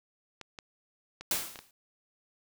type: clicks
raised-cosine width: 0.2 ms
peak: -25 dBFS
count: 5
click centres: 0.413 / 0.588 / 1.21 / 1.558 / 1.59 s
type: noise with exponential decay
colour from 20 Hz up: white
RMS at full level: -27 dBFS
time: 1.31-1.71 s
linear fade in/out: 2 ms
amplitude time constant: 86 ms
effects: none